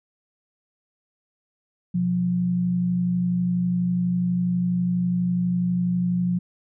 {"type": "tone pair together", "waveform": "sine", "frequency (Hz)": [125.9, 178.05], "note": ["B2", "F3"], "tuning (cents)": [34, 34], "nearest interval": "tritone", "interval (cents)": 600, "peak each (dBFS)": [-30, -20], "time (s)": [1.94, 6.39], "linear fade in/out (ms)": 10, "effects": []}